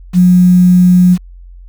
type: tone with quantisation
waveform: sine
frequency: 180 Hz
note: F#3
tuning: 47 cents flat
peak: -3 dBFS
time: 0.13-1.18 s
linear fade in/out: 50 ms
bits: 5
effects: added 44 Hz sine -31 dBFS peak until 1.68 s